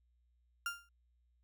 35% pulse tone with exponential decay, 1396.9 Hz, F6, in tune, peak -31 dBFS, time 0.66-0.89 s, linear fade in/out 2 ms, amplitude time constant 49 ms, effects added 60 Hz sine -70 dBFS peak until 1.43 s

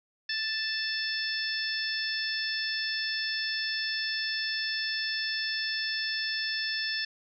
harmonic tone, 880 Hz, A5, in tune, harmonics 2 / 3 / 4 / 5 / 6, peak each -33 / -39 / -38 / -38 / -33 dBFS, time 0.29-7.05 s, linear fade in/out 5 ms, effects none

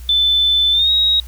sine tone with pitch glide, 3520 to 3794 Hz, A7 to A#7, 0 to +30 cents, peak -11 dBFS, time 0.09-1.2 s, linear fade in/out 2 ms, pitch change +130 cents, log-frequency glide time 0.72-0.91 s, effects added 60 Hz sine -30 dBFS peak until 1.27 s + white hiss -45 dBFS RMS until 1.27 s

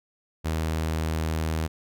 sawtooth tone, 79.7 Hz, D#2, 42 cents sharp, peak -21 dBFS, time 0.44-1.68 s, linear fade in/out 20 ms, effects none

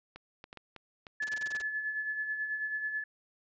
clicks, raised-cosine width 0.3 ms, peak -30 dBFS, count 8, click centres 0.16 / 0.441 / 0.529 / 0.573 / 0.763 / 1.068 / 1.338 / 1.549 s
sine tone with tremolo, 1723 Hz, A6, 37 cents flat, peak -30 dBFS, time 1.2-3.04 s, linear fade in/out 5 ms, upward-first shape sine, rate 9.2 Hz, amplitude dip 50%
white noise bursts, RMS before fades -41 dBFS, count 9, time 1.22-1.619 s, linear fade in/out 5 ms, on 23 ms, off 24 ms
effects resampled to 16000 Hz

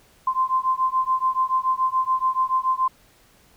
sine beating tone pair, 1037 / 1044 Hz, C6 / C6, -16 / -4 cents, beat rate 7 Hz, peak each -22 dBFS, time 0.27-2.88 s, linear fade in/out 5 ms, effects pink hiss -56 dBFS RMS until 3.56 s

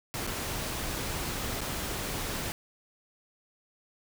pink noise with dropouts, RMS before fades -34 dBFS, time 0.14-2.52 s, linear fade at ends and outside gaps 0 ms, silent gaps 0.267-0.274 / 1.607-1.614 s, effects none

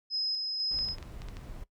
sine tone with tremolo, 5090 Hz, D#8, 39 cents sharp, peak -27 dBFS, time 0.1-0.96 s, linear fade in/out 50 ms, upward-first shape square, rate 2 Hz, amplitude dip 30%
brown noise, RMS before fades -43 dBFS, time 0.71-1.64 s, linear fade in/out 5 ms
clicks, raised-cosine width 0.2 ms, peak -29 dBFS, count 7, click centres 0.789 / 0.887 / 0.984 / 1.027 / 1.219 / 1.286 / 1.369 s
effects noise-tail reverb RT60 0.1 s tail -18 dB re dry

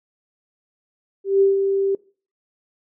sine tone with ADSR envelope, 392 Hz, G4, in tune, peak -11 dBFS, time 1.24-1.95 s, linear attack 170 ms, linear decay 150 ms, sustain -6 dB, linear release 3 ms, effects noise-tail reverb RT60 0.4 s tail -22 dB re dry

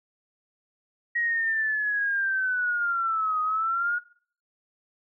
sine linear two-way sweep, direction down then up, 1900 to 1244.5 to 1444 Hz, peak -23 dBFS, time 1.15-3.99 s, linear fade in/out 10 ms, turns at 3.41 s, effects noise-tail reverb RT60 0.5 s tail -21 dB re dry

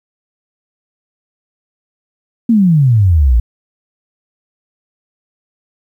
sine exponential sweep, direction down, 240 to 54.7 Hz, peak -6 dBFS, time 2.49-3.4 s, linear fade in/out 5 ms, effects 8-bit

